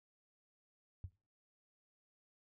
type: tone with exponential decay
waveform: sine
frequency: 91.6 Hz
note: F#2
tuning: 17 cents flat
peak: -38 dBFS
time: 1.04-1.12 s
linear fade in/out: 0 ms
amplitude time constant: 17 ms
effects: noise-tail reverb RT60 0.3 s tail -17 dB re dry